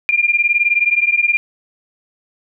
sine beating tone pair, 2391 / 2410 Hz, D7 / D7, +30 / +44 cents, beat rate 19 Hz, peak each -15 dBFS, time 0.09-1.37 s, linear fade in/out 0 ms, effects none

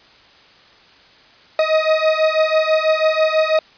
40% pulse beating tone pair, 626 / 632.1 Hz, D#5 / D#5, +10 / +27 cents, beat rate 6.1 Hz, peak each -16 dBFS, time 1.59-3.59 s, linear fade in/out 2 ms, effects white hiss -48 dBFS RMS until 3.77 s + resampled to 11025 Hz

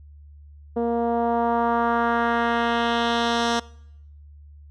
10% pulse tone with low-pass filter sweep, 234.2 Hz, A#3, 8 cents sharp, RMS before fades -22 dBFS, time 0.76-3.6 s, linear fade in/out 10 ms, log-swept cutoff 480 to 5600 Hz, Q 1.5, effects noise-tail reverb RT60 0.8 s tail -23 dB re dry + added 73 Hz sine -43 dBFS peak until 4.7 s

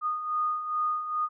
sine beating tone pair, 1230 / 1232.4 Hz, D#6 / D#6, -20 / -17 cents, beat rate 2.4 Hz, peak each -34 / -27 dBFS, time 0.01-1.29 s, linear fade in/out 50 ms, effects none

